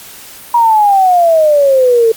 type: exponential sweep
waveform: sine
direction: down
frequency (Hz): 961 to 443.6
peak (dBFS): -5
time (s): 0.54-2.12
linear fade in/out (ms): 5
effects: white hiss -33 dBFS RMS until 2.16 s + Opus 48 kbps

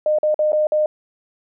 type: tone with dropouts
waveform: sine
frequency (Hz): 610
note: D#5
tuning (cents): -34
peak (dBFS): -14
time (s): 0.06-0.86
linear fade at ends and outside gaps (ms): 2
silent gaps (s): 0.186-0.231 / 0.344-0.391 / 0.521-0.53 / 0.67-0.72
effects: none

